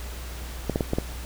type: clicks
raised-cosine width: 2 ms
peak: -10 dBFS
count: 5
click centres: 0.697 / 0.759 / 0.808 / 0.934 / 0.985 s
effects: added 60 Hz sine -34 dBFS peak until 1.25 s + pink hiss -41 dBFS RMS until 1.25 s